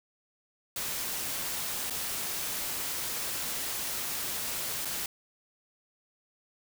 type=noise with dropouts; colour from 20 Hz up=white; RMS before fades=-34 dBFS; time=0.76-5.06 s; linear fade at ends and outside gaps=2 ms; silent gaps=1.899-1.906 / 4.85-4.854 s; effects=none